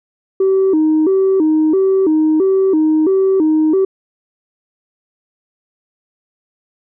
sine tone with vibrato, 345.8 Hz, F4, 17 cents flat, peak -8 dBFS, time 0.4-3.85 s, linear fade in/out 5 ms, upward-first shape square, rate 1.5 Hz, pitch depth 180 cents each way, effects tanh soft clip ceiling -7 dBFS

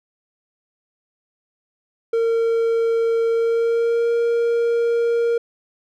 triangle tone with pitch glide, 458.2 to 467.6 Hz, A#4 to A#4, -30 to +5 cents, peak -14 dBFS, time 2.13-5.38 s, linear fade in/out 5 ms, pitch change +35 cents, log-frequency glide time 3.3-4.12 s, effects none

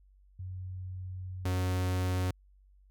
sine / 45% pulse tone pair in turn, 92.5 / 91.7 Hz, F#2 / F#2, 0 / -15 cents, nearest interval unison, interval 15 cents, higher first, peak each -37 / -28 dBFS, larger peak second, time 0.39-1.45 / 1.45-2.31 s, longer first, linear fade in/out 5 ms, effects added 48 Hz sine -58 dBFS peak until 2.9 s

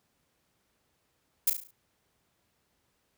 violet noise with echo, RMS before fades -23 dBFS, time 1.47-1.5 s, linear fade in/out 5 ms, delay 35 ms, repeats 6, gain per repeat -6 dB, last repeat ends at 1.71 s, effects pink hiss -74 dBFS RMS until 3.17 s + high-pass 60 Hz 12 dB/octave

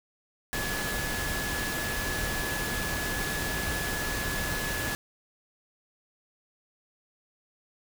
sine tone in noise, 1702 Hz, G#6, 42 cents sharp, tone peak -34 dBFS, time 0.53-4.95 s, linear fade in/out 0 ms, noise pink, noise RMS -32 dBFS, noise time 0.53-4.95 s, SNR -5 dB, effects none

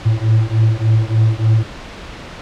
triangle beating tone pair, 109.2 / 112.6 Hz, A2 / A2, -13 / +40 cents, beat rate 3.4 Hz, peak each -12 dBFS, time 0.05-1.64 s, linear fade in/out 20 ms, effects pink hiss -32 dBFS RMS until 2.41 s + low-pass 4000 Hz 12 dB/octave

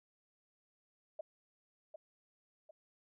sine tone with echo, 622.3 Hz, D#5, in tune, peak -39 dBFS, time 1.19-1.21 s, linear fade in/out 5 ms, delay 750 ms, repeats 2, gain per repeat -7 dB, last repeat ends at 2.71 s, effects none

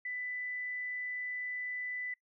sine tone, 1992 Hz, B6, 14 cents sharp, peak -36 dBFS, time 0.05-2.14 s, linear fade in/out 5 ms, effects noise-tail reverb RT60 0.1 s tail -21 dB re dry

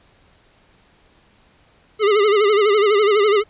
square tone with vibrato, 415.3 Hz, G#4, in tune, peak -13 dBFS, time 1.99-3.44 s, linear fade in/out 50 ms, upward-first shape sine, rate 12 Hz, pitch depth 90 cents each way, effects pink hiss -55 dBFS RMS until 3.49 s + resampled to 8000 Hz

